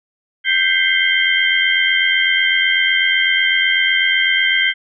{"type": "tone cluster", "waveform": "sine", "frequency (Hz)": [1571, 2032, 2120, 3153], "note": ["G6", "B6", "C7", "G7"], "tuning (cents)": [3, 49, 22, 9], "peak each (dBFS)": -18, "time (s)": [0.44, 4.74], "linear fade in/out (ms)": 50, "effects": []}